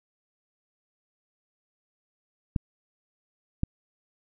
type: clicks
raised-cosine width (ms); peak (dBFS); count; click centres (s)
5; -12; 2; 2.562 / 3.634
effects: none